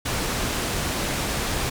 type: low-pass noise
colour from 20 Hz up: pink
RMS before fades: -26 dBFS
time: 0.05-1.7 s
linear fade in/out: 10 ms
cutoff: 11000 Hz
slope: 12 dB/octave
effects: none